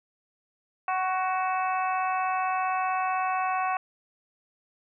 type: harmonic tone with a mistuned harmonic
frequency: 373.7 Hz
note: F#4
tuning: 17 cents sharp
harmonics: 2 / 3 / 4 / 5 / 6 / 7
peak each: -27 / -29 / -36 / -41 / -42 / -37 dBFS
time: 0.88-3.77 s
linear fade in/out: 2 ms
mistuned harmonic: 3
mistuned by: -16 cents
effects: none